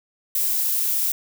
violet noise, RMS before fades -22 dBFS, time 0.35-1.12 s, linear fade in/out 2 ms, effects none

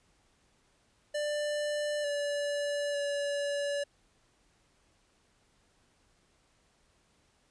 square tone with pitch steps, 592 / 578 / 572 Hz, D5 / D5 / D5, +14 / -28 / -46 cents, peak -31 dBFS, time 1.14-3.84 s, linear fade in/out 10 ms, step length 900 ms, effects pink hiss -69 dBFS RMS until 7.5 s + resampled to 22050 Hz

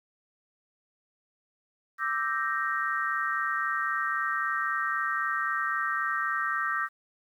sine chord, E half-diminished seventh, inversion third, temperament equal, 1174.7 / 1318.5 / 1568 / 1864.7 Hz, D6 / E6 / G6 / Bb6, 0 / 0 / 0 / 0 cents, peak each -32 dBFS, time 1.98-6.89 s, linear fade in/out 50 ms, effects 10-bit

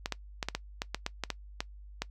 clicks, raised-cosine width 0.2 ms, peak -14 dBFS, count 12, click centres 0.059 / 0.123 / 0.428 / 0.486 / 0.55 / 0.819 / 0.946 / 1.064 / 1.237 / 1.303 / 1.605 / 2.02 s, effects noise-tail reverb RT60 0.1 s tail -21 dB re dry + added 50 Hz sine -46 dBFS peak until 2.1 s

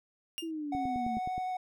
40% pulse tone with exponential decay, 2815 Hz, F7, 13 cents sharp, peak -30 dBFS, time 0.38-0.51 s, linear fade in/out 0 ms, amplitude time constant 27 ms
sine exponential sweep, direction down, 335.9 to 220 Hz, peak -34 dBFS, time 0.42-1.19 s, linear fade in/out 10 ms
triangle tone with vibrato, 740 Hz, F#5, in tune, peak -30 dBFS, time 0.72-1.57 s, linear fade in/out 5 ms, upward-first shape triangle, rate 12 Hz, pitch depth 11 cents each way
click train, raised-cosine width 3 ms, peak -29 dBFS, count 7, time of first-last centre 0.75-1.38 s, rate 9.53 Hz
effects none

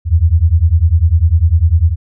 sine beating tone pair, 77.78 / 87.78 Hz, D#2 / F2, 0 / +9 cents, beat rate 10 Hz, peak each -10 dBFS, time 0.05-1.96 s, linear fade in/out 50 ms, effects none

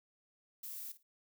violet noise with echo, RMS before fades -45 dBFS, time 0.63-0.92 s, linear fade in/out 5 ms, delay 55 ms, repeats 2, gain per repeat -15 dB, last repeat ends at 1.03 s, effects none

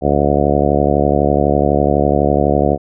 harmonic tone, 72 Hz, D2, 34 cents flat, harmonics 1 / 2 / 3 / 4 / 5 / 6 / 7 / 8 / 9 / 10, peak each -20 / -20 / -20 / -20 / -20 / -20 / -20 / -20 / -20 / -20 dBFS, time 0.01-2.78 s, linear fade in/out 50 ms, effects none

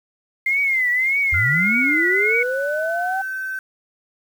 sine tone with vibrato, 2093 Hz, C7, in tune, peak -16 dBFS, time 0.46-2.43 s, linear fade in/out 5 ms, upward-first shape triangle, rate 1.7 Hz, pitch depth 140 cents each way
sine linear sweep, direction up, 72.4 to 782 Hz, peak -21 dBFS, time 1.32-3.22 s, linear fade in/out 10 ms
sine tone with pitch glide, 1419 to 1538.5 Hz, F6 to G6, +27 to -33 cents, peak -24 dBFS, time 1.34-3.59 s, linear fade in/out 2 ms, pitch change +140 cents, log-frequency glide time 1.52-3.29 s
effects 7-bit

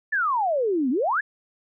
sine exponential two-way sweep, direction down then up, 1800 to 239.4 to 1800 Hz, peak -20 dBFS, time 0.12-1.21 s, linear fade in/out 10 ms, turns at 0.9 s, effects none

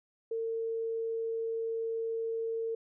sine tone, 453.5 Hz, A#4, 48 cents flat, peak -31 dBFS, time 0.31-2.75 s, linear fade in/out 5 ms, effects none

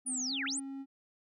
triangle tone with pitch glide, 255.3 to 272 Hz, C4 to C#4, -42 to -33 cents, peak -37 dBFS, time 0.05-0.86 s, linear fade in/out 50 ms, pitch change +109 cents, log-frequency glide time 0.26-0.33 s
sine linear two-way sweep, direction down then up, 9800 to 1299 to 9800 Hz, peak -33 dBFS, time 0.06-0.6 s, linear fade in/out 10 ms, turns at 0.45 s
effects none

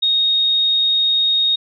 sine tone, 3729 Hz, A#7, in tune, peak -13 dBFS, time 0.02-1.56 s, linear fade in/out 10 ms, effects none

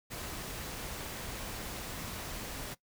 pink noise, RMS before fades -41 dBFS, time 0.1-2.75 s, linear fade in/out 20 ms, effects noise-tail reverb RT60 0.1 s tail -18 dB re dry

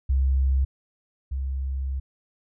sine tone pair in turn, 66.6 / 66.87 Hz, C2 / C2, +31 / +38 cents, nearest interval unison, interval 7 cents, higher second, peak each -18 / -25 dBFS, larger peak first, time 0.09-0.65 / 1.31-2 s, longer second, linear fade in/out 10 ms, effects none

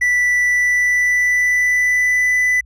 triangle tone with pitch glide, 1970 to 1994 Hz, B6 to B6, -5 to +16 cents, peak -11 dBFS, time 0.01-2.61 s, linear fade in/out 10 ms, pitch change +21 cents, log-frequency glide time 0.44-2.34 s, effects added 60 Hz sine -42 dBFS peak until 2.65 s

